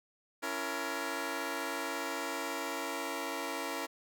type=chord; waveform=10% pulse; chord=A# diminished; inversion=first; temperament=just; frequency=279.7 / 335.6 / 466.2 Hz; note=C#4 / E4 / A#4; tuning=+16 / +31 / 0 cents; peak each=-31 dBFS; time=0.42-3.87 s; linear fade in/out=20 ms; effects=none